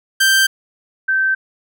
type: tone pair in turn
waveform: sawtooth / sine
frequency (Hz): 1568 / 1550.9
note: G6 / G6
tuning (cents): 0 / -19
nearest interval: unison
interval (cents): 19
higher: first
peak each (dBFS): -7 / -13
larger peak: first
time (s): 0.2-0.47 / 1.08-1.35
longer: neither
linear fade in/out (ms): 10
effects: none